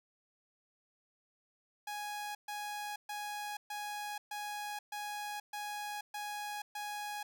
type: tone bursts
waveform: sawtooth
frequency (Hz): 830.6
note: G#5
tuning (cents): 0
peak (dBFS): -35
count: 9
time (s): 1.87-7.23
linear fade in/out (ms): 5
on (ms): 480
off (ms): 130
effects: none